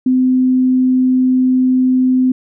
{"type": "tone", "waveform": "sine", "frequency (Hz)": 256.2, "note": "C4", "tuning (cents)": -36, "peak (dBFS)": -9, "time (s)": [0.06, 2.32], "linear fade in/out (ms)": 5, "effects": []}